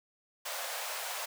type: high-pass noise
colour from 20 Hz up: pink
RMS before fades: -38 dBFS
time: 0.45-1.26 s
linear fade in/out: 10 ms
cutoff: 540 Hz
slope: 48 dB/octave
effects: none